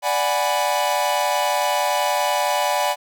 45% pulse chord, G# half-diminished seventh, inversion second, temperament equal, 587.3 / 740 / 830.6 / 987.8 Hz, D5 / F#5 / G#5 / B5, 0 / 0 / 0 / 0 cents, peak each -24 dBFS, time 0.02-2.96 s, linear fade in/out 50 ms, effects none

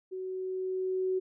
sine tone with level ramp, 373.9 Hz, F#4, 18 cents sharp, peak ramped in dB -35 to -26 dBFS, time 0.11-1.2 s, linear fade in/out 20 ms, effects none

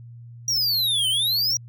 square exponential two-way sweep, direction down then up, 5800 to 2992 to 5800 Hz, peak -20 dBFS, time 0.48-1.57 s, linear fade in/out 2 ms, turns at 1.09 s, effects added 118 Hz sine -39 dBFS peak until 1.68 s

